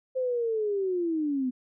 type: linear sweep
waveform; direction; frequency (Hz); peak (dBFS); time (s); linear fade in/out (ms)
sine; down; 523.3 to 246.9; -25; 0.15-1.51; 20
effects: none